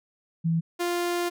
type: tone pair in turn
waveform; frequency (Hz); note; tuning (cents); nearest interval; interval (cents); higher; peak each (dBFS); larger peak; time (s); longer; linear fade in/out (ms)
sine / sawtooth; 164.81 / 349.2; E3 / F4; 0 / 0; octave + minor second; 1300; second; -21; neither; 0.44-0.61 / 0.79-1.3; second; 20
effects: none